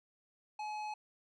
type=tone with tanh clipping; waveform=triangle; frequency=849 Hz; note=G#5; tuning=38 cents sharp; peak=-40 dBFS; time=0.59-0.94 s; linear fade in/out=5 ms; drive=17 dB; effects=none